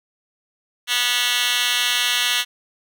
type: tone with high-pass filter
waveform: 10% pulse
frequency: 244.4 Hz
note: B3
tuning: 18 cents flat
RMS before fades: -20 dBFS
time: 0.87-2.45 s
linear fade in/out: 50 ms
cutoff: 2500 Hz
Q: 5.6
effects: none